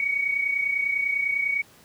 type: tone pair together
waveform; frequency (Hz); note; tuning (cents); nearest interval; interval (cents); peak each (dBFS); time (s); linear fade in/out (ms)
sine; 2217 / 2247; C#7 / C#7; 0 / +23; unison; 23; -29 / -23; 0-1.62; 2
effects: pink hiss -53 dBFS RMS until 1.84 s + high-pass 80 Hz 12 dB/octave